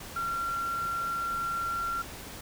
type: tone in noise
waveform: sine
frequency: 1371 Hz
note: F6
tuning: 32 cents flat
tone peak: -29 dBFS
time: 0.16-2.02 s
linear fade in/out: 5 ms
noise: pink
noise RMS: -43 dBFS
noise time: 0-2.41 s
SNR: +11 dB
effects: none